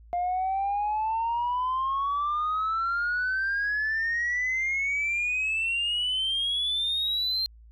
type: exponential sweep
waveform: sine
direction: up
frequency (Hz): 699 to 4186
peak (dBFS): -23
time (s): 0.13-7.46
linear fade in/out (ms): 0
effects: tanh soft clip ceiling -22 dBFS + added 56 Hz sine -48 dBFS peak until 7.71 s